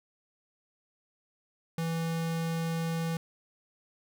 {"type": "tone", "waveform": "square", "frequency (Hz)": 164.81, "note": "E3", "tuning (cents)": 0, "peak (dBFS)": -30, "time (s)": [1.78, 3.17], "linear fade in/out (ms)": 2, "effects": []}